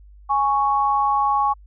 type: tone pair together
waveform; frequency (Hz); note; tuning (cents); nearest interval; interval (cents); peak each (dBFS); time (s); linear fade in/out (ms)
sine; 830.6 / 1108.7; G#5 / C#6; 0 / 0; perfect fourth; 500; -19; 0.29-1.54; 20
effects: added 50 Hz sine -43 dBFS peak until 1.66 s